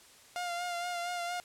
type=tone with vibrato; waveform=sawtooth; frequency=702 Hz; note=F5; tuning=9 cents sharp; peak=-30 dBFS; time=0.36-1.4 s; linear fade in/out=0 ms; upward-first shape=sine; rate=4.3 Hz; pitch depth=30 cents each way; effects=white hiss -57 dBFS RMS until 1.44 s + low-pass 10000 Hz 12 dB/octave